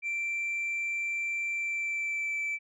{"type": "tone with pitch glide", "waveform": "sine", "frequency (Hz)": [2349, 2322], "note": ["D7", "D7"], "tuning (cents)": [0, -20], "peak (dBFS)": -27, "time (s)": [0.02, 2.59], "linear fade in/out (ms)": 50, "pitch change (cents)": -20, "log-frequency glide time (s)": [1.52, 2.38], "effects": ["tanh soft clip ceiling -28 dBFS"]}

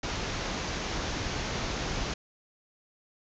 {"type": "low-pass noise", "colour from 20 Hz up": "pink", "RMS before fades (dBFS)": -33, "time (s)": [0.03, 2.14], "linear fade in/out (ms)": 5, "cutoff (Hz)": 6800, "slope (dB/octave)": 96, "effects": []}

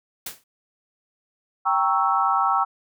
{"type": "noise with exponential decay", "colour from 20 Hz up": "white", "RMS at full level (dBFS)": -28, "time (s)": [0.26, 0.44], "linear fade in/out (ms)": 5, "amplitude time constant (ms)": 37}
{"type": "chord", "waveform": "sine", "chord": "G diminished seventh", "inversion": "none", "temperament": "equal", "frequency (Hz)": [784, 932.3, 1108.7, 1318.5], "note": ["G5", "Bb5", "Db6", "Fb6"], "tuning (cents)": [0, 0, 0, 0], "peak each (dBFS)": [-23, -25, -24, -22], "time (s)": [1.65, 2.65], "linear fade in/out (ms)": 20}
{"effects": []}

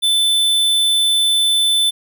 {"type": "tone", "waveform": "square", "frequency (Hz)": 3520, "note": "A7", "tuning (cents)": 0, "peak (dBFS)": -13, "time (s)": [0.02, 1.91], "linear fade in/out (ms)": 20, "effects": []}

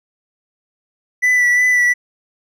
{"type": "tone with vibrato", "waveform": "triangle", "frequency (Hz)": 1975.5, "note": "B6", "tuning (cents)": 0, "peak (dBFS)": -9, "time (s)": [1.22, 1.94], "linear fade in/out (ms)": 20, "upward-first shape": "sine", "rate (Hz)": 2.8, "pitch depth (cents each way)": 22, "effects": []}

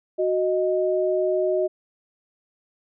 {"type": "tone pair together", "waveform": "sine", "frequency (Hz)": [370, 622.3], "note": ["F#4", "D#5"], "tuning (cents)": [0, 0], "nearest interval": "major sixth", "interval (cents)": 900, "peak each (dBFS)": -22, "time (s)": [0.18, 1.68], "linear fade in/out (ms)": 20, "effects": []}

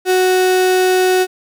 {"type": "tone", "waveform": "35% pulse", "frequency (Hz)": 370, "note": "F#4", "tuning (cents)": 0, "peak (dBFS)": -9, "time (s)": [0.05, 1.27], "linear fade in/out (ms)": 50, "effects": []}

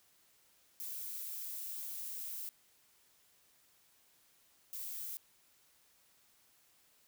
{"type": "noise bursts at uneven times", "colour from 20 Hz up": "violet", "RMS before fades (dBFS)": -43, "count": 2, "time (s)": [[0.8, 2.49], [4.73, 5.17]], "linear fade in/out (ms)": 0, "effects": ["white hiss -69 dBFS RMS until 7.07 s"]}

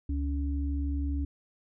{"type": "tone pair together", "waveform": "sine", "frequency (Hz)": [70.6, 283.2], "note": ["C#2", "C#4"], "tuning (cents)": [32, 37], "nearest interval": "2 octaves", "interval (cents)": 2405, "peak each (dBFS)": [-28, -35], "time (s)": [0.09, 1.25], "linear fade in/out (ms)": 5, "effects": []}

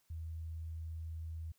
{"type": "tone", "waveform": "sine", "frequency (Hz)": 80.9, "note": "E2", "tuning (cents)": -32, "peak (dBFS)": -40, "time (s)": [0.1, 1.52], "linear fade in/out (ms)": 5, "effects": ["white hiss -75 dBFS RMS until 1.58 s"]}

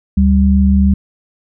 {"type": "tone pair together", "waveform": "sine", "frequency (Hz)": [73.1, 196], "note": ["D2", "G3"], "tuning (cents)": [-7, 0], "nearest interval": "octave + perfect fourth", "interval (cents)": 1707, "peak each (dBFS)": -10, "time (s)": [0.17, 0.94], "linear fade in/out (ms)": 5, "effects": []}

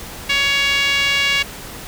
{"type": "tone with band-pass filter", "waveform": "5% pulse", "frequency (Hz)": 560, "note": "C#5", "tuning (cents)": 18, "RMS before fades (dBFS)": -17, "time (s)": [0.29, 1.43], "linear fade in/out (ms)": 10, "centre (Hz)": 2400, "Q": 2.3, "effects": ["pink hiss -33 dBFS RMS until 1.87 s"]}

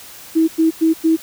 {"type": "tone bursts", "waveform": "sine", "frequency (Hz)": 322.8, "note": "E4", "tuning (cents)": -36, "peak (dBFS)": -10, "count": 4, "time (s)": [0.35, 1.167], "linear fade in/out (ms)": 20, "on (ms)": 130, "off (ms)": 99, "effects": ["white hiss -38 dBFS RMS until 1.22 s"]}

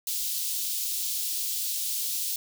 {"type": "high-pass noise", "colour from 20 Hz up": "white", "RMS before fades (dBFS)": -30, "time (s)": [0.07, 2.36], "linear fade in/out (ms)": 2, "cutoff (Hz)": 3400, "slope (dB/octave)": 24, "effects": []}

